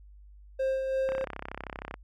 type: tone with tremolo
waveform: triangle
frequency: 530 Hz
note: C5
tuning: 22 cents sharp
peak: -23 dBFS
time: 0.59-1.25 s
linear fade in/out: 10 ms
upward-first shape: sine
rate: 3 Hz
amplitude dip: 40%
type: click train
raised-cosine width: 0.5 ms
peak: -21 dBFS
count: 29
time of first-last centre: 1.09-1.941 s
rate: 32.9 Hz
effects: added 50 Hz sine -49 dBFS peak until 2.03 s

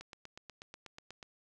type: click train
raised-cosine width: 0.2 ms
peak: -30 dBFS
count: 11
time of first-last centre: 0.01-1.228 s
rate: 8.21 Hz
effects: none

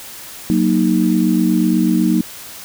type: chord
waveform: sine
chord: D# minor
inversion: first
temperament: equal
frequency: 185 / 233.1 / 311.1 Hz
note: F#3 / A#3 / D#4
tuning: 0 / 0 / 0 cents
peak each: -16 dBFS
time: 0.5-2.21 s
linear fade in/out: 0 ms
effects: white hiss -34 dBFS RMS until 2.64 s

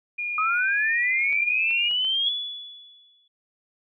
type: tone with pitch glide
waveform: sine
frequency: 2426 to 2411 Hz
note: D#7 to D7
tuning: -44 to +45 cents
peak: -26 dBFS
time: 0.18-1.89 s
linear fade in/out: 10 ms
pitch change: -11 cents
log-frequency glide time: 0.76-1 s
type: linear sweep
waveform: sine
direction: up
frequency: 1239 to 3322 Hz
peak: -21 dBFS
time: 0.38-2.29 s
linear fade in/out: 2 ms
type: clicks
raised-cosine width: 0.3 ms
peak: -27 dBFS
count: 4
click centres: 1.327 / 1.709 / 1.912 / 2.048 s
type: tone with exponential decay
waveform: sine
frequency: 3421 Hz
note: A7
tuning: 49 cents flat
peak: -22 dBFS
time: 2.26-3.28 s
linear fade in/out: 5 ms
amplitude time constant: 220 ms
effects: none

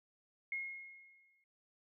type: tone with exponential decay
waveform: sine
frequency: 2155 Hz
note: C#7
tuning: 49 cents flat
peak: -35 dBFS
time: 0.52-1.44 s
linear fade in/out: 2 ms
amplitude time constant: 200 ms
effects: none

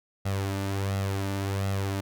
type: tone with flanger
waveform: sawtooth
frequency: 98 Hz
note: G2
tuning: in tune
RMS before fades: -29 dBFS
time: 0.25-2.01 s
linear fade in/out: 10 ms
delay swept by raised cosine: 1.5 to 3.4 ms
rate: 1.4 Hz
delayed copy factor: +0.55
effects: none

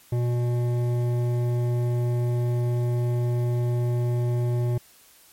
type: tone with hard clipping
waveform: triangle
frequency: 121.1 Hz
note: B2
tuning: 34 cents flat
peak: -23 dBFS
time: 0.12-4.78 s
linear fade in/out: 5 ms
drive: 15 dB
effects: white hiss -54 dBFS RMS until 5.32 s + MP3 64 kbps

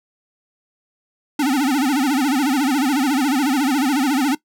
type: tone with vibrato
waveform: square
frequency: 275.5 Hz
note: C#4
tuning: 11 cents flat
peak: -16 dBFS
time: 1.39-4.35 s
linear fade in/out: 5 ms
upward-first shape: sine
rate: 14 Hz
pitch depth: 170 cents each way
effects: noise-tail reverb RT60 0.1 s tail -19 dB re dry

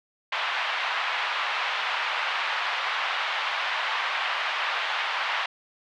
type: band-pass noise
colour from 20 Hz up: pink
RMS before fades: -28 dBFS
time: 0.32-5.46 s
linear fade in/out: 5 ms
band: 840 to 3400 Hz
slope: 24 dB/octave
effects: none

